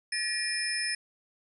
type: tone cluster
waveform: sine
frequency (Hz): 1736 / 1898 / 2412 / 5220 / 9420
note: A6 / A#6 / D7 / E8 / D9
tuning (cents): -24 / +31 / +46 / -18 / +4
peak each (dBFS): -37 / -35 / -36 / -32 / -37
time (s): 0.12-0.95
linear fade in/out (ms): 5
effects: none